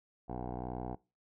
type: tone with low-pass filter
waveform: 10% pulse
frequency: 61.74 Hz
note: B1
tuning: in tune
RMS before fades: -40 dBFS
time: 0.28-0.96 s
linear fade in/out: 20 ms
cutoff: 700 Hz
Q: 7
effects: noise-tail reverb RT60 0.3 s tail -23 dB re dry